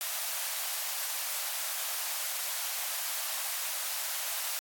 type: high-pass noise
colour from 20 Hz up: white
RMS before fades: -34 dBFS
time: 0.01-4.59 s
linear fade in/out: 0 ms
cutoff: 580 Hz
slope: 48 dB/octave
effects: AAC 64 kbps